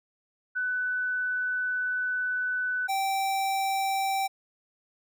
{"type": "tone pair in turn", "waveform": ["sine", "square"], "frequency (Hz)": [1497, 778], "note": ["F#6", "G5"], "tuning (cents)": [20, -13], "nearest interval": "major seventh", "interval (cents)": 1133, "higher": "first", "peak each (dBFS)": -26, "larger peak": "neither", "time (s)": [[0.55, 2.88], [2.88, 4.28]], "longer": "first", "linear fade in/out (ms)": 20, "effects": []}